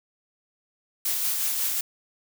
blue noise with tremolo, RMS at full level -25 dBFS, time 1.05-1.81 s, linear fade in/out 5 ms, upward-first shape sine, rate 5.5 Hz, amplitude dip 30%, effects none

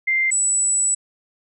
sine tone pair in turn, 2093 / 7902 Hz, C7 / B8, 0 / 0 cents, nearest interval octave + major seventh, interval 2300 cents, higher second, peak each -16 dBFS, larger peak neither, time 0.07-0.31 / 0.31-0.95 s, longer second, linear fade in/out 10 ms, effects none

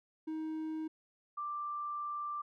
triangle / sine tone pair in turn, 315.1 / 1179.1 Hz, D#4 / D6, +22 / +7 cents, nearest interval octave + major seventh, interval 2285 cents, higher second, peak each -34 / -36 dBFS, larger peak first, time 0.27-0.88 / 1.37-2.42 s, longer second, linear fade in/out 10 ms, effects none

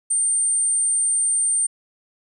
sine tone, 8870 Hz, C#9, in tune, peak -17 dBFS, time 0.1-1.67 s, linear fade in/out 10 ms, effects none

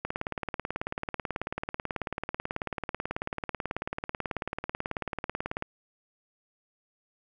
click train, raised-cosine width 0.5 ms, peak -16 dBFS, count 103, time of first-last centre 0.05-5.624 s, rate 18.3 Hz, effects none

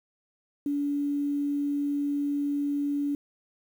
sine tone with quantisation, 286.7 Hz, D4, 42 cents flat, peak -25 dBFS, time 0.66-3.15 s, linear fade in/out 2 ms, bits 9, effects none

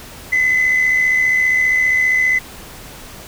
sine tone pair together, 2018 / 2093 Hz, B6 / C7, +37 / 0 cents, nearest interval minor second, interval 63 cents, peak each -11 / -21 dBFS, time 0.32-2.39 s, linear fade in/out 10 ms, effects tanh soft clip ceiling -8 dBFS + pink hiss -36 dBFS RMS until 3.27 s

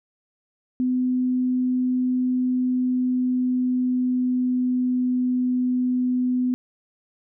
sine tone with pitch glide, 252.8 to 250.9 Hz, B3 to B3, +41 to +28 cents, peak -19 dBFS, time 0.8-6.54 s, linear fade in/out 0 ms, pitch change -13 cents, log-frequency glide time 2.37-5.2 s, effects none

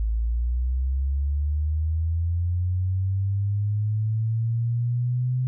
sine linear sweep, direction up, 53.5 to 128.1 Hz, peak -21 dBFS, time 0-5.47 s, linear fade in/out 0 ms, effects none

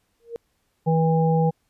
sine tone with exponential growth, 466.2 Hz, A#4, in tune, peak -25 dBFS, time 0.2-0.36 s, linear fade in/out 0 ms, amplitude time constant 34 ms
harmonic tone, 162 Hz, E3, 30 cents flat, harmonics 1 / 3 / 5, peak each -18 / -23 / -25 dBFS, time 0.86-1.51 s, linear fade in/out 20 ms
effects pink hiss -70 dBFS RMS until 1.69 s + resampled to 32000 Hz

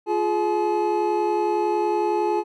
triangle tone cluster, 348.8 / 419.7 / 854 Hz, F4 / G#4 / G#5, -2 / +18 / +48 cents, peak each -22 dBFS, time 0.06-2.44 s, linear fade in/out 50 ms, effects none

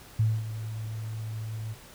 sine tone with ADSR envelope, 110 Hz, A2, in tune, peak -19 dBFS, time 0.19-1.75 s, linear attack 8 ms, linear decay 230 ms, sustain -13 dB, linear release 30 ms, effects pink hiss -50 dBFS RMS until 1.94 s

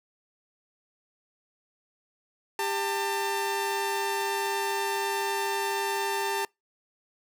sawtooth tone pair together, 397.3 / 896 Hz, G4 / A5, +23 / +31 cents, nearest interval octave + major second, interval 1408 cents, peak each -27 / -25 dBFS, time 2.59-6.45 s, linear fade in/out 2 ms, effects noise-tail reverb RT60 0.2 s tail -26 dB re dry

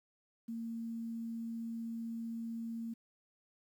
sine tone, 228.9 Hz, A#3, 31 cents flat, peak -38 dBFS, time 0.48-2.94 s, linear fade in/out 10 ms, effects 11-bit

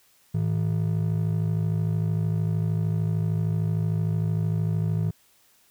triangle ring-modulated tone, 134.3 Hz, C3, 46 cents sharp, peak -17 dBFS, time 0.34-5.11 s, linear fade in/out 10 ms, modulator 26.6 Hz, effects white hiss -61 dBFS RMS until 5.7 s

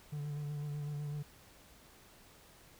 triangle tone with vibrato, 146.83 Hz, D3, in tune, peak -35 dBFS, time 0.12-1.23 s, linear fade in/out 10 ms, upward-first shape sine, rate 8 Hz, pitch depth 28 cents each way, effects pink hiss -60 dBFS RMS until 2.79 s

